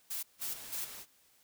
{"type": "noise bursts", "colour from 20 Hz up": "blue", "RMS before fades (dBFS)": -38, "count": 3, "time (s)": [0.1, 0.85], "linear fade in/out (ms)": 10, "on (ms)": 130, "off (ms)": 180}
{"type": "noise", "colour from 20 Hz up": "white", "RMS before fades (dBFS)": -47, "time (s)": [0.38, 1.06], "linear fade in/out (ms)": 50}
{"effects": ["white hiss -67 dBFS RMS until 1.43 s"]}